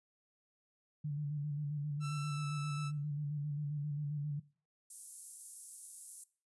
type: tone with vibrato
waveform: sine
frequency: 146.83 Hz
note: D3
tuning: in tune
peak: -35 dBFS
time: 1.04-4.4 s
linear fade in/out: 10 ms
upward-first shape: square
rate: 7.5 Hz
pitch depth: 38 cents each way
type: tone with pitch glide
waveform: sawtooth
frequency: 1334 to 1317.2 Hz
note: E6 to E6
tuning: +20 to -2 cents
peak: -40 dBFS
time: 2-2.92 s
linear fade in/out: 50 ms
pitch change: -22 cents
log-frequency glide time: 2.24-2.43 s
type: high-pass noise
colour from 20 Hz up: white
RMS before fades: -45 dBFS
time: 4.9-6.24 s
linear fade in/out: 5 ms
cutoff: 8600 Hz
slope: 24 dB/octave
effects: noise-tail reverb RT60 0.4 s tail -20 dB re dry + resampled to 24000 Hz